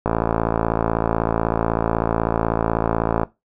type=click train; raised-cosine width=1 ms; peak=-4 dBFS; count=179; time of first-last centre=0.06-3.233 s; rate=56.1 Hz; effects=noise-tail reverb RT60 0.2 s tail -18 dB re dry